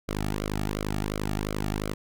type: tone with flanger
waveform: sawtooth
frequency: 51.5 Hz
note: G#1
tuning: 14 cents flat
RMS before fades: -30 dBFS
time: 0.08-1.94 s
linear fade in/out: 10 ms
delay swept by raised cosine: 1.1 to 2 ms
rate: 2.8 Hz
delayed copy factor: -0.9
effects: none